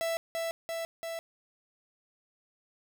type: tone with echo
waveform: 45% pulse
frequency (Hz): 662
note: E5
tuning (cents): +7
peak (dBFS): -29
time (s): 0.01-0.17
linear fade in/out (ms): 0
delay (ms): 340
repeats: 3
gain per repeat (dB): -2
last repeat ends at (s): 1.19
effects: none